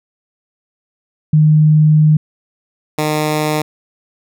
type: tone pair in turn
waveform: sine / 10% pulse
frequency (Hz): 153.6 / 152.73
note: D#3 / D#3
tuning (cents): -22 / -32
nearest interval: unison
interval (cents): 10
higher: first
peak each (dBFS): -6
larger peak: neither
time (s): 1.33-2.17 / 2.98-3.62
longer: first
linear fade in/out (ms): 5
effects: none